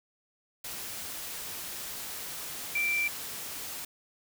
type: tone in noise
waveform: sine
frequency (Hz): 2349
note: D7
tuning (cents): 0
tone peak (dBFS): -26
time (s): 2.75-3.08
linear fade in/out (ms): 5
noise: white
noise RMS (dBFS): -39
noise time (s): 0.64-3.85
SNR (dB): +10
effects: none